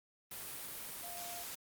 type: tone in noise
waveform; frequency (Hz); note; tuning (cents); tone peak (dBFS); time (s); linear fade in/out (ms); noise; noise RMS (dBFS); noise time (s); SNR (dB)
sine; 698.5; F5; 0; -48; 1.03-1.43; 5; white; -45; 0.31-1.55; -6
effects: Opus 32 kbps